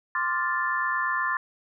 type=chord; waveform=sine; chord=D minor seventh; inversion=third; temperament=equal; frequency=1046.5 / 1174.7 / 1396.9 / 1760 Hz; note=C6 / D6 / F6 / A6; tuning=0 / 0 / 0 / 0 cents; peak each=-28 / -32 / -33 / -27 dBFS; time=0.15-1.37 s; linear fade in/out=2 ms; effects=none